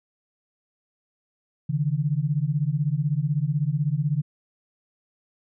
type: beating tone pair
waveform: sine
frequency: 140 / 156 Hz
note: C#3 / D#3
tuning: +18 / +5 cents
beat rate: 16 Hz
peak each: -24 dBFS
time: 1.69-4.22 s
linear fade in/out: 10 ms
effects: none